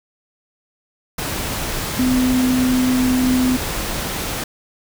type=tone in noise; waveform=sine; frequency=254.2 Hz; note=C4; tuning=50 cents flat; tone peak=-14 dBFS; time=1.99-3.57 s; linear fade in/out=5 ms; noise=pink; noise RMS=-24 dBFS; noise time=1.18-4.44 s; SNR=+7 dB; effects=none